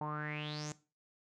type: tone with low-pass filter sweep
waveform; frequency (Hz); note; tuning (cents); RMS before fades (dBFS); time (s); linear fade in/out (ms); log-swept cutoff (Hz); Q
sawtooth; 150.5; D3; +43; -40; 0.01-0.72; 2; 850 to 7200; 8.6
effects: noise-tail reverb RT60 0.3 s tail -17 dB re dry